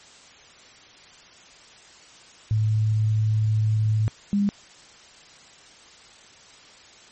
sine tone pair in turn, 108.4 / 202.3 Hz, A2 / G#3, -25 / -45 cents, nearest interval major seventh, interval 1080 cents, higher second, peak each -18 dBFS, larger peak neither, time 2.51-4.08 / 4.33-4.49 s, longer first, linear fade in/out 0 ms, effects white hiss -49 dBFS RMS until 7.11 s + MP3 32 kbps

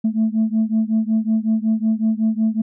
sine beating tone pair, 218.3 / 223.7 Hz, A3 / A3, -13 / +29 cents, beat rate 5.4 Hz, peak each -17 / -18 dBFS, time 0.04-2.62 s, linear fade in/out 10 ms, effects tanh soft clip ceiling -11 dBFS

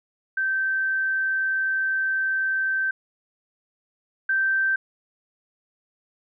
sine tone pair in turn, 1553 / 1560.1 Hz, G6 / G6, -17 / -9 cents, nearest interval unison, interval 8 cents, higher second, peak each -21 / -19 dBFS, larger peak second, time 0.37-2.91 / 4.29-4.76 s, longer first, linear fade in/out 5 ms, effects none

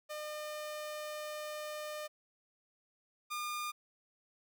sawtooth tone pair in turn, 605 / 1210 Hz, D#5 / D#6, -49 / -49 cents, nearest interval octave, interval 1200 cents, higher second, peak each -36 / -33 dBFS, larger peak second, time 0.09-2.08 / 3.3-3.72 s, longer first, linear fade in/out 20 ms, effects none

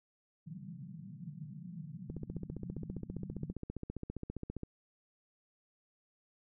pink band-pass noise, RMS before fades -47 dBFS, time 0.46-3.53 s, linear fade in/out 10 ms, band 140 to 190 Hz, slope 48 dB/octave
click train, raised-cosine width 3 ms, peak -27 dBFS, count 39, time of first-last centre 2.1-4.633 s, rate 15 Hz
effects none

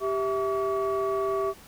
sine tone cluster, 392 / 656 / 1139 Hz, G4 / E5 / C#6, 0 / -9 / +47 cents, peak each -25 / -30 / -29 dBFS, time 0-1.54 s, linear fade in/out 50 ms, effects tanh soft clip ceiling -19 dBFS + pink hiss -50 dBFS RMS until 1.67 s

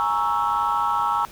sine chord, A# half-diminished seventh, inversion third, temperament equal, 830.6 / 932.3 / 1108.7 / 1318.5 Hz, G#5 / A#5 / C#6 / E6, 0 / 0 / 0 / 0 cents, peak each -25 / -23 / -25 / -23 dBFS, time 0-1.25 s, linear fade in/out 0 ms, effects tanh soft clip ceiling -13 dBFS + pink hiss -45 dBFS RMS until 1.31 s

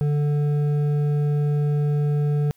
sine tone with hard clipping, 146.83 Hz, D3, in tune, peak -20 dBFS, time 0.01-2.51 s, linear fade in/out 0 ms, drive 7 dB, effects white hiss -64 dBFS RMS until 2.56 s

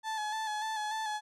35% pulse tone with vibrato, 863 Hz, A5, 34 cents flat, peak -31 dBFS, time 0.03-1.21 s, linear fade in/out 50 ms, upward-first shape square, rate 3.4 Hz, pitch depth 30 cents each way, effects low-pass 8000 Hz 12 dB/octave

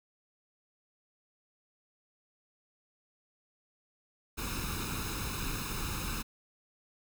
pink noise with comb filter, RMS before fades -36 dBFS, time 4.37-6.23 s, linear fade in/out 20 ms, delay 0.77 ms, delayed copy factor +0.75, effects none

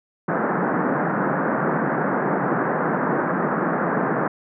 pink band-pass noise, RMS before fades -22 dBFS, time 0.28-4.28 s, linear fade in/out 5 ms, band 150 to 1700 Hz, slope 48 dB/octave, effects none

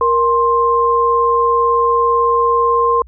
sine tone pair together, 469.1 / 1053 Hz, A#4 / C6, +11 / +11 cents, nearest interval octave + major second, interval 1400 cents, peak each -15 / -12 dBFS, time 0.01-3.02 s, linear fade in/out 2 ms, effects added 60 Hz sine -37 dBFS peak until 3.07 s

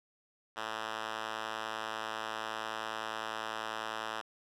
5% pulse tone with band-pass filter, 110.1 Hz, A2, 2 cents sharp, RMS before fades -39 dBFS, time 0.56-4.22 s, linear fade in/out 20 ms, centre 1900 Hz, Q 0.79, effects none

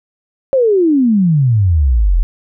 sine exponential sweep, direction down, 554.4 to 38.41 Hz, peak -8 dBFS, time 0.53-2.23 s, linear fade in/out 0 ms, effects none

